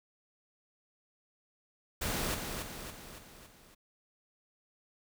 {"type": "noise with echo", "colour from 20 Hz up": "pink", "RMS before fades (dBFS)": -34, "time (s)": [2.01, 2.35], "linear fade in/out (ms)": 10, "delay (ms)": 280, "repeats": 5, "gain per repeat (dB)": -5, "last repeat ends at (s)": 3.75, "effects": []}